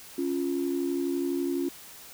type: tone pair together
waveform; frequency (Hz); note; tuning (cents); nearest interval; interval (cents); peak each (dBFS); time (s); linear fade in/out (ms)
sine; 277.2 / 349.2; C#4 / F4; 0 / 0; major third; 400; -28; 0.18-1.69; 5
effects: tanh soft clip ceiling -19 dBFS + white hiss -47 dBFS RMS until 2.13 s